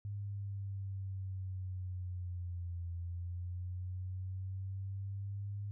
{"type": "linear two-way sweep", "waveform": "sine", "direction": "down then up", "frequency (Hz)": [102, 85.8, 102], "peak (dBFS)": -38, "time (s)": [0.05, 5.71], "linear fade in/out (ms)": 0, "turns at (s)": 2.92, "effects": []}